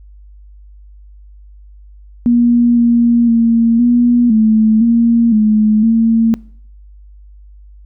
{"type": "tone with pitch steps", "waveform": "sine", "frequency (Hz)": [238.6, 236, 230.4, 241, 218.5, 232.8, 214.4, 226.8], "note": ["A#3", "A#3", "A#3", "B3", "A3", "A#3", "A3", "A#3"], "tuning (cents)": [41, 22, -20, -42, -12, -2, -45, -47], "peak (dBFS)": -7, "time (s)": [2.26, 6.34], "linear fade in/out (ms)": 0, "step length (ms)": 510, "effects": ["noise-tail reverb RT60 0.6 s tail -24 dB re dry", "added 50 Hz sine -36 dBFS peak until 7.85 s"]}